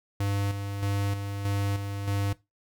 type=tone with tremolo; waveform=square; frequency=100.1 Hz; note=G2; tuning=37 cents sharp; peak=-26 dBFS; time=0.2-2.33 s; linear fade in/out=5 ms; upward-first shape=square; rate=1.6 Hz; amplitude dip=50%; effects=noise-tail reverb RT60 0.2 s tail -18 dB re dry